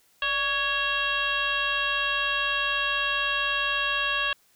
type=tone with frequency modulation; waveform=sine; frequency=2198 Hz; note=C#7; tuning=15 cents flat; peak=-23 dBFS; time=0.22-4.33 s; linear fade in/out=2 ms; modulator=537 Hz; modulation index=2.3; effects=white hiss -63 dBFS RMS until 4.55 s